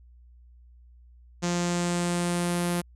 sawtooth tone with low-pass filter sweep, 174.61 Hz, F3, in tune, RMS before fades -27 dBFS, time 1.42-2.82 s, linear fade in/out 20 ms, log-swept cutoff 6700 to 11000 Hz, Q 3.2, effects added 60 Hz sine -50 dBFS peak until 2.95 s

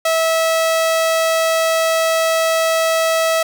sawtooth tone, 650 Hz, E5, 24 cents flat, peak -10 dBFS, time 0.05-3.43 s, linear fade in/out 5 ms, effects none

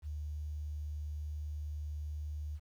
sine tone with quantisation, 75.1 Hz, D2, 39 cents sharp, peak -37 dBFS, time 0.02-2.6 s, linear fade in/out 50 ms, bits 11, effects none

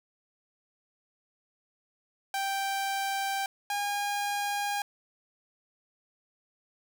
sawtooth tone pair in turn, 784 / 814.2 Hz, G5 / G#5, 0 / -35 cents, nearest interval minor second, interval 65 cents, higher second, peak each -25 dBFS, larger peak neither, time 2.34-3.46 / 3.7-4.82 s, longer neither, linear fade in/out 2 ms, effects none

